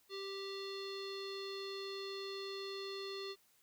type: tone with low-pass filter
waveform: square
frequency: 392 Hz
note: G4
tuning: in tune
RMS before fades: -44 dBFS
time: 0.09-3.36 s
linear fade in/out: 50 ms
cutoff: 4100 Hz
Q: 8.5
effects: white hiss -71 dBFS RMS until 3.62 s